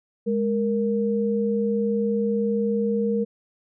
sine tone pair together, 207.7 / 466.3 Hz, G#3 / A#4, 0 / +1 cents, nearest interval octave + major second, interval 1401 cents, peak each -23 dBFS, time 0.26-3.25 s, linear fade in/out 20 ms, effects none

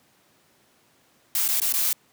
blue noise with dropouts, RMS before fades -23 dBFS, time 1.35-1.93 s, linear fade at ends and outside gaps 2 ms, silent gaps 1.48-1.487 / 1.601-1.617 / 1.725-1.738 s, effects pink hiss -61 dBFS RMS until 2.12 s + high-pass 150 Hz 12 dB/octave

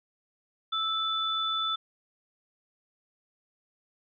sine tone pair together, 1318.5 / 3494 Hz, E6 / A7, 0 / -13 cents, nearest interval octave + perfect fourth, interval 1687 cents, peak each -30 / -29 dBFS, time 0.72-1.76 s, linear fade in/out 10 ms, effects none

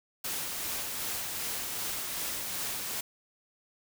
white noise with tremolo, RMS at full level -34 dBFS, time 0.24-3.01 s, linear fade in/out 5 ms, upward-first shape sine, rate 2.6 Hz, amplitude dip 25%, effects none

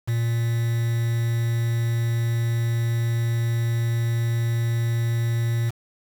triangle tone with quantisation, 116.54 Hz, A#2, in tune, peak -18 dBFS, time 0.07-5.71 s, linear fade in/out 20 ms, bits 6, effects none

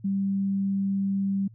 sine tone, 196 Hz, G3, in tune, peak -23 dBFS, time 0.04-1.48 s, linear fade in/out 10 ms, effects added 112 Hz sine -47 dBFS peak until 1.54 s

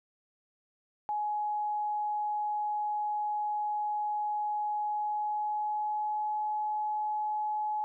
sine tone with pitch glide, 840 to 848.3 Hz, G#5 to G#5, +19 to +36 cents, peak -29 dBFS, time 1.09-7.84 s, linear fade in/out 0 ms, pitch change +17 cents, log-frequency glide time 4.84-6.36 s, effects none

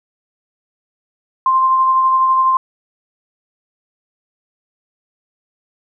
sine tone with tremolo, 1048 Hz, C6, 2 cents sharp, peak -9 dBFS, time 1.46-2.57 s, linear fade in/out 2 ms, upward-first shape sine, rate 12 Hz, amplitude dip 25%, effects none

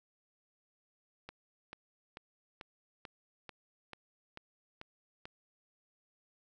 click train, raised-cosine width 0.3 ms, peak -29 dBFS, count 10, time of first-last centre 1.29-5.255 s, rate 2.27 Hz, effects none

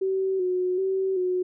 sine tone with vibrato, 373.4 Hz, F#4, 16 cents sharp, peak -22 dBFS, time 0.01-1.43 s, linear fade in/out 10 ms, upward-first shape square, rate 1.3 Hz, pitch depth 40 cents each way, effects none

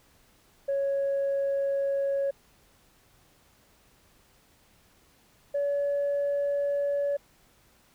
sine tone pair in turn, 554 / 568.9 Hz, C#5 / C#5, -1 / +45 cents, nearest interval unison, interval 46 cents, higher second, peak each -23 dBFS, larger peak neither, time 0.68-2.31 / 5.54-7.17 s, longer neither, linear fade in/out 10 ms, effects tanh soft clip ceiling -22 dBFS + pink hiss -62 dBFS RMS until 7.94 s

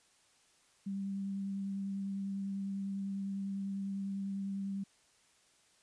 sine tone with vibrato, 196.3 Hz, G3, 3 cents sharp, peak -35 dBFS, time 0.86-4.84 s, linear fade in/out 10 ms, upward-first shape sine, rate 10 Hz, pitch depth 12 cents each way, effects white hiss -68 dBFS RMS until 5.82 s + resampled to 22050 Hz

